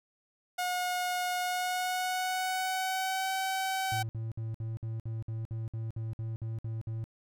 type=tone with pitch glide; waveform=sawtooth; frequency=722 to 763.2 Hz; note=F#5 to G5; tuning=-43 to -47 cents; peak=-26 dBFS; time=0.58-4.03 s; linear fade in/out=10 ms; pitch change=+96 cents; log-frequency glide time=1.4-3.31 s
type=tone bursts; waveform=triangle; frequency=112.2 Hz; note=A2; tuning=34 cents sharp; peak=-31 dBFS; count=14; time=3.92-7.041 s; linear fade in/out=0 ms; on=170 ms; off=57 ms
effects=none